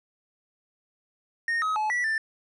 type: tone with pitch steps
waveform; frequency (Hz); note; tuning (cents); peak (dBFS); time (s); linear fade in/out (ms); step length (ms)
triangle; 1848 / 1271 / 858 / 1952 / 1776; A#6 / D#6 / A5 / B6 / A6; -16 / +36 / -44 / -21 / +16; -22; 1.48-2.18; 2; 140
effects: resampled to 24000 Hz